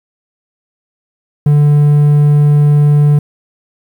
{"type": "tone", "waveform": "triangle", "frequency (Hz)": 146.83, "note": "D3", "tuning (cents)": 0, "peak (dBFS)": -3, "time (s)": [1.46, 3.19], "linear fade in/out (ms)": 5, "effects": ["7-bit"]}